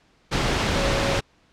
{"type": "tone in noise", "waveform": "sine", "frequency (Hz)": 553, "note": "C#5", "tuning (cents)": -4, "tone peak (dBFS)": -26, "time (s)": [0.74, 1.19], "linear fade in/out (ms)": 20, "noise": "pink", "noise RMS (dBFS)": -22, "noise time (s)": [0.31, 1.21], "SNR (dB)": -7, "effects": ["pink hiss -60 dBFS RMS until 1.52 s", "low-pass 5000 Hz 12 dB/octave"]}